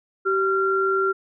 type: tone pair together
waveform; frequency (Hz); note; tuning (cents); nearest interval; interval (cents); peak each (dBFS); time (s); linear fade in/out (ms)
sine; 385.3 / 1376.2; G4 / F6; -30 / -26; octave + minor seventh; 2204; -21; 0.25-1.13; 20
effects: none